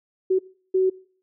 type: tone bursts at uneven times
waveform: sine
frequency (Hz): 375.6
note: F#4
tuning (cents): +26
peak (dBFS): -16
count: 2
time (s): 0.3-0.39 / 0.74-0.9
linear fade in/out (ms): 10
effects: noise-tail reverb RT60 0.5 s tail -22 dB re dry